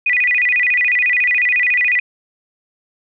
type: tone with vibrato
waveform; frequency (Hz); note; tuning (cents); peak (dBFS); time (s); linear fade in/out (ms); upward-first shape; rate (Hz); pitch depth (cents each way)
sine; 2210; C#7; -6; -12; 0.06-2; 5; square; 14; 200
effects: none